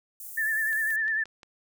white high-pass noise, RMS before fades -41 dBFS, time 0.2-0.96 s, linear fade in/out 2 ms, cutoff 8200 Hz, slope 24 dB/octave
sine tone with vibrato, 1760 Hz, A6, in tune, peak -24 dBFS, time 0.37-1.24 s, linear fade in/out 10 ms, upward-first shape sine, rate 10 Hz, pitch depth 53 cents each way
click train, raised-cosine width 0.2 ms, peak -30 dBFS, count 5, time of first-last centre 0.73-1.432 s, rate 5.7 Hz
effects none

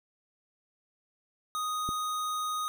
square tone, 1244.5 Hz, D#6, in tune, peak -31 dBFS, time 1.55-2.68 s, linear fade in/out 0 ms
click, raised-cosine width 3 ms, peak -23 dBFS, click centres 1.89 s
effects none

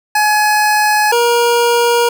25% pulse tone pair in turn, 845 / 474.2 Hz, G#5 / A#4, +30 / +30 cents, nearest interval minor seventh, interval 1000 cents, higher first, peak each -6 dBFS, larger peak neither, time 0.15-1.12 / 1.12-2.09 s, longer neither, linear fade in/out 5 ms, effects 8-bit

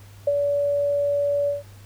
sine tone with ADSR envelope, 573 Hz, D5, 43 cents flat, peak -15 dBFS, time 0.27-1.63 s, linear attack 6 ms, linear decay 36 ms, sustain -4 dB, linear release 150 ms, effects added 100 Hz sine -43 dBFS peak until 1.85 s + pink hiss -52 dBFS RMS until 1.85 s

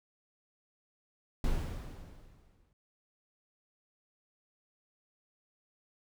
brown noise with exponential decay, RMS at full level -30 dBFS, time 1.44-2.73 s, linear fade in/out 2 ms, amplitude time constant 280 ms, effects none

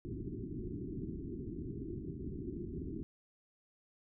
white low-pass noise, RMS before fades -42 dBFS, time 0.05-3.03 s, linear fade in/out 0 ms, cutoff 390 Hz, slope 96 dB/octave, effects none

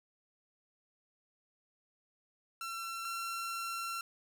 sawtooth tone pair in turn, 1352 / 1358.8 Hz, E6 / F6, +43 / -48 cents, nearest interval unison, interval 9 cents, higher second, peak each -35 / -33 dBFS, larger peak second, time 2.61-3.05 / 3.05-4.01 s, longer second, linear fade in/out 2 ms, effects none

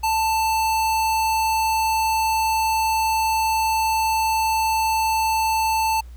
square tone, 885 Hz, A5, 10 cents sharp, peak -19 dBFS, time 0.03-6.01 s, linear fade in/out 10 ms, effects added 60 Hz sine -36 dBFS peak until 6.16 s + pink hiss -57 dBFS RMS until 6.16 s

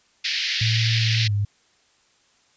white band-pass noise, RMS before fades -25 dBFS, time 0.24-1.28 s, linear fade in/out 10 ms, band 1800 to 5100 Hz, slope 48 dB/octave
sine tone with pitch glide, 112.8 to 102.25 Hz, A2 to G#2, +44 to -26 cents, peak -19 dBFS, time 0.61-1.45 s, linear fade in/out 5 ms, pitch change -170 cents, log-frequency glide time 1.24-1.32 s
effects white hiss -61 dBFS RMS until 2.56 s + resampled to 16000 Hz

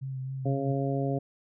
sine tone with vibrato, 132.3 Hz, C3, 20 cents sharp, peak -32 dBFS, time 0.01-0.73 s, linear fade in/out 20 ms, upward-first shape sine, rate 3.8 Hz, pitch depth 25 cents each way
harmonic tone, 137.4 Hz, C#3, 15 cents flat, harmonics 1 / 2 / 3 / 4 / 5, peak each -29 / -32 / -34 / -35 / -36 dBFS, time 0.45-1.19 s, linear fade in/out 10 ms
effects none

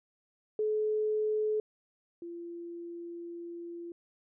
sine tone pair in turn, 428.7 / 342.2 Hz, A4 / F4, -45 / -35 cents, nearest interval major third, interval 390 cents, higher first, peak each -27 / -39 dBFS, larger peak first, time 0.59-1.6 / 2.22-3.92 s, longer second, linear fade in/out 2 ms, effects none

